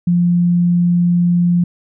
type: tone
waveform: sine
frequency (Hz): 174.61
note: F3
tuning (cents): 0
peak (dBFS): -10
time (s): 0.07-1.64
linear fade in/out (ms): 5
effects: none